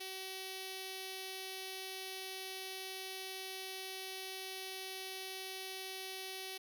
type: tone with notch filter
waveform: 5% pulse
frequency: 379.6 Hz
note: F#4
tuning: 44 cents sharp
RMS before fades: -45 dBFS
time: 0-6.58 s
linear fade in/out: 10 ms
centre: 1300 Hz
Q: 0.75
effects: none